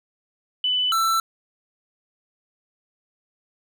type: tone pair in turn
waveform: sine / square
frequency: 2995 / 1334.1 Hz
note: F#7 / E6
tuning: +20 / +20 cents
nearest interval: octave + major second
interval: 1400 cents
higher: first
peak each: -19 dBFS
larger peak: neither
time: 0.64-0.92 / 0.92-1.2 s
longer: neither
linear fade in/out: 2 ms
effects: none